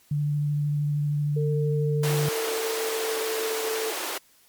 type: tone with vibrato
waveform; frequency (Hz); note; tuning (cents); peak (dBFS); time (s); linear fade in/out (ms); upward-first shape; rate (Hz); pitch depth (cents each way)
sine; 146.83; D3; 0; -22; 0.11-2.29; 5; square; 13; 10
type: tone with pitch glide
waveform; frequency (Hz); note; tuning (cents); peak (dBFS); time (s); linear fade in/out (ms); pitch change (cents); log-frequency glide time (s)
sine; 452.1 to 443.3; A4 to A4; +47 to +13; -27; 1.36-3.91; 10; -34; 1.79-3.65
type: high-pass noise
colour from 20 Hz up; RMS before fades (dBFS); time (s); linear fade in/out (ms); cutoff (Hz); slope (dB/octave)
pink; -31; 2.03-4.18; 5; 320; 48
effects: white hiss -59 dBFS RMS until 4.48 s + MP3 96 kbps